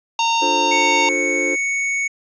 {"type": "harmonic tone", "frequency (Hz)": 920, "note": "A#5", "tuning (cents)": -23, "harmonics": [1, 3, 4, 5, 6, 7], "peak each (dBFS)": [-17, -22, -25, -31, -33, -28], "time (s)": [0.19, 1.09], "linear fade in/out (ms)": 2}
{"type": "chord", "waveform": "triangle", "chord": "D minor seventh", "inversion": "none", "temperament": "just", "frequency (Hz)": [293.7, 352.4, 440.5, 528.6], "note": ["D4", "F4", "A4", "C5"], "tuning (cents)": [0, 16, 2, 18], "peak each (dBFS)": [-24, -24, -27, -24], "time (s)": [0.41, 1.56], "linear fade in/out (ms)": 20}
{"type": "tone", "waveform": "square", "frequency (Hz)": 2222, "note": "C#7", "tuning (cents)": 4, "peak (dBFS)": -19, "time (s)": [0.71, 2.08], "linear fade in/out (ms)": 10}
{"effects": ["resampled to 16000 Hz"]}